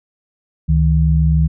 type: tone pair together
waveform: sine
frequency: 70.16 / 157.5 Hz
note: C#2 / D#3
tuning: +21 / +21 cents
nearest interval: octave + major second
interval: 1400 cents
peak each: -13 dBFS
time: 0.68-1.48 s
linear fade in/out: 20 ms
effects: none